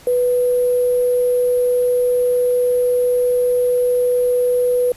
sine tone with sample-and-hold, 493.9 Hz, B4, in tune, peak -13 dBFS, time 0.07-4.92 s, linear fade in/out 2 ms, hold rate 11025 Hz, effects pink hiss -44 dBFS RMS until 4.96 s + resampled to 32000 Hz

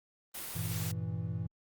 white noise, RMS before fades -41 dBFS, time 0.34-0.92 s, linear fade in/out 10 ms
triangle chord, E diminished, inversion first, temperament equal with one note detuned, 98 / 116.54 / 163.68 Hz, G2 / Bb2 / E3, 0 / 0 / -12 cents, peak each -36 dBFS, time 0.55-1.47 s, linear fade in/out 10 ms
effects Opus 32 kbps

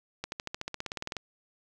accelerating click train, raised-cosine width 0.2 ms, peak -17 dBFS, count 16, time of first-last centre 0.24-1.167 s, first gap 81 ms, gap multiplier 0.96, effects none

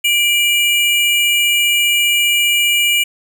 square tone pair together, 2365 / 2900 Hz, D7 / F#7, +12 / -35 cents, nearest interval major third, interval 353 cents, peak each -15 dBFS, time 0.04-3.04 s, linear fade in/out 10 ms, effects none

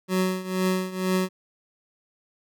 25% pulse tone with tremolo, 185.9 Hz, F#3, 8 cents sharp, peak -16 dBFS, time 0.08-1.29 s, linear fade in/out 50 ms, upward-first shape triangle, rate 2.1 Hz, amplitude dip 85%, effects none

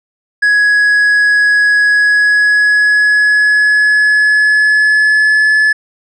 triangle tone with pitch glide, 1673 to 1721 Hz, G#6 to A6, +12 to -39 cents, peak -5 dBFS, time 0.42-5.73 s, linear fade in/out 10 ms, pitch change +49 cents, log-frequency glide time 1.89-5.6 s, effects resampled to 22050 Hz

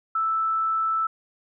sine tone, 1318.5 Hz, E6, in tune, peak -21 dBFS, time 0.15-1.07 s, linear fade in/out 5 ms, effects none

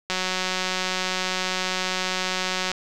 click train, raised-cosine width 0.2 ms, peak -8 dBFS, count 485, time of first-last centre 0.1-2.716 s, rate 185 Hz, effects none

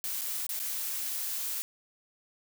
blue noise with dropouts, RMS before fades -34 dBFS, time 0.04-1.62 s, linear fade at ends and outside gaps 0 ms, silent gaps 0.211-0.217 / 0.467-0.492 / 0.592-0.6 s, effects none

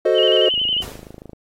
triangle chord, F# diminished seventh, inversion none, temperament equal, 370 / 440 / 523.3 / 622.3 Hz, F#4 / A4 / C5 / Eb5, 0 / 0 / 0 / 0 cents, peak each -17 dBFS, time 0.05-0.49 s, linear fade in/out 5 ms
sine tone with vibrato, 2960 Hz, F#7, in tune, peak -17 dBFS, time 0.14-0.84 s, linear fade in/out 50 ms, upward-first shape square, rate 11 Hz, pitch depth 49 cents each way
click train, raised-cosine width 2 ms, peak -23 dBFS, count 22, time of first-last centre 0.54-1.332 s, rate 26.5 Hz
pink noise with exponential decay, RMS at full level -32 dBFS, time 0.82-1.33 s, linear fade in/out 2 ms, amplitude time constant 110 ms
effects AAC 48 kbps

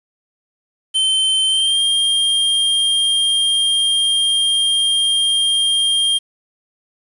square tone with pitch glide, 3092 to 3208 Hz, G7 to G7, -24 to +39 cents, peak -14 dBFS, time 0.94-6.19 s, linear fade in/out 20 ms, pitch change +63 cents, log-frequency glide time 1.47-1.81 s, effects resampled to 24000 Hz + 7-bit

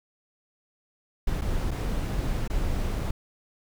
brown noise with dropouts, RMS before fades -27 dBFS, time 1.27-3.11 s, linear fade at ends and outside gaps 5 ms, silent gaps 1.412-1.417 / 1.709-1.713 / 2.478-2.499 s, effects none

